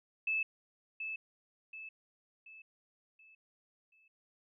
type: tone with echo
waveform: sine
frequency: 2617 Hz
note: E7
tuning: 13 cents flat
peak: -30 dBFS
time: 0.27-0.43 s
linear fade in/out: 5 ms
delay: 730 ms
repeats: 5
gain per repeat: -7 dB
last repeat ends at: 4.08 s
effects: none